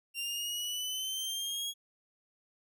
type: exponential sweep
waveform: sawtooth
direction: up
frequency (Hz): 2766 to 3322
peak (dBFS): -31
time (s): 0.14-1.74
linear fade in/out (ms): 50
effects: none